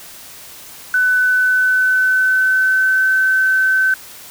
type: tone with pitch glide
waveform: sine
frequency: 1500 to 1531.5 Hz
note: F#6 to G6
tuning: +23 to -41 cents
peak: -11 dBFS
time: 0.94-3.94 s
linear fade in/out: 2 ms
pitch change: +36 cents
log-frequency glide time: 1.09-3.09 s
effects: white hiss -37 dBFS RMS until 4.3 s